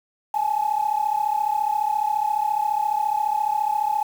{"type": "tone pair together", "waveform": "sine", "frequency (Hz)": [830.6, 865.1], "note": ["G#5", "A5"], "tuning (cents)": [0, -30], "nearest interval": "minor second", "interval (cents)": 70, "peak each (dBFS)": -22, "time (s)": [0.34, 4.03], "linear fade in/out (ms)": 5, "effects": ["tanh soft clip ceiling -12 dBFS", "7-bit"]}